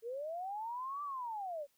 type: linear two-way sweep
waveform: sine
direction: up then down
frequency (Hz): 440 to 1178 to 547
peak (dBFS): -38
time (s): 0.02-1.67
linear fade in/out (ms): 50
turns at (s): 1.03
effects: white hiss -75 dBFS RMS until 1.77 s

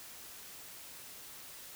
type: silence
effects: white hiss -50 dBFS RMS until 1.75 s

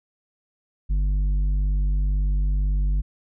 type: tone with tanh clipping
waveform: sine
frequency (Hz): 49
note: G1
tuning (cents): 0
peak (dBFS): -20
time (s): 0.89-3.02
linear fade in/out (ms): 20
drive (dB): 7
effects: none

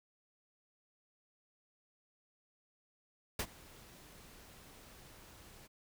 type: noise with ADSR envelope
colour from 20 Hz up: pink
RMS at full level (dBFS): -34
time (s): 3.39-5.68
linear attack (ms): 5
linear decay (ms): 62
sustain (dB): -23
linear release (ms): 24
effects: none

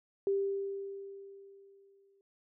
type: tone with exponential decay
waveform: sine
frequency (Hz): 394.6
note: G4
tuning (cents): +11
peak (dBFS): -26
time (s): 0.27-2.21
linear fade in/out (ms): 1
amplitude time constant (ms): 420
effects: none

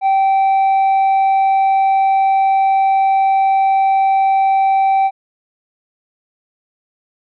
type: tone with tanh clipping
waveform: sine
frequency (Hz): 776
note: G5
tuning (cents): -18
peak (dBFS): -11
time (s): 0.01-5.11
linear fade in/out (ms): 50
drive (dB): 3
effects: none

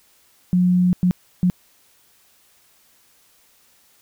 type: tone bursts at uneven times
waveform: sine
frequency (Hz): 179.9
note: F#3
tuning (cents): -48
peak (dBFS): -13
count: 3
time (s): 0.53-0.93 / 1.03-1.11 / 1.43-1.5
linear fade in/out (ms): 0
effects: white hiss -57 dBFS RMS until 4.01 s

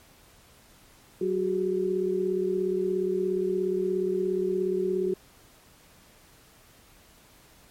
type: tone cluster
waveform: sine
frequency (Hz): 188.3 / 368.6 / 405.6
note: F#3 / F#4 / G#4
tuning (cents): +31 / -7 / -41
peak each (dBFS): -33 / -25 / -31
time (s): 1.21-5.14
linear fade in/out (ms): 5
effects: pink hiss -56 dBFS RMS until 7.7 s + MP3 64 kbps

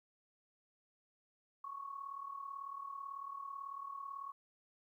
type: tone with amplitude modulation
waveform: sine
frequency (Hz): 1108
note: C#6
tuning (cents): -1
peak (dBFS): -40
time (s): 1.64-4.32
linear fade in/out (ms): 5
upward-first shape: sine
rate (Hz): 38.1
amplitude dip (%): 70
effects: 13-bit

